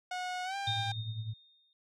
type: tone with pitch glide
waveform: sawtooth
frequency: 729 to 795 Hz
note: F#5 to G5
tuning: -26 to +24 cents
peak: -31 dBFS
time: 0.11-0.92 s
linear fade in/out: 5 ms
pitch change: +150 cents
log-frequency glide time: 0.44-0.56 s
type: tone with tremolo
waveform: sine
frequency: 110 Hz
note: A2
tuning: in tune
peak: -32 dBFS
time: 0.67-1.34 s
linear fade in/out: 10 ms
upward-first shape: triangle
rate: 10 Hz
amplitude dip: 75%
type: tone with exponential decay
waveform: sine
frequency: 3673 Hz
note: A#7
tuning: 26 cents flat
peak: -30 dBFS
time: 0.67-1.73 s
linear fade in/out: 1 ms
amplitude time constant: 230 ms
effects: low-pass 6000 Hz 12 dB/octave